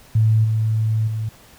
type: tone with level steps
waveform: sine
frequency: 110 Hz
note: A2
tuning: in tune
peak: -12 / -16 / -21 dBFS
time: 0.15-1.29 s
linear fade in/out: 5 ms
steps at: 0.44 / 1.07 s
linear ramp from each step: 10 ms
effects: pink hiss -48 dBFS RMS until 1.58 s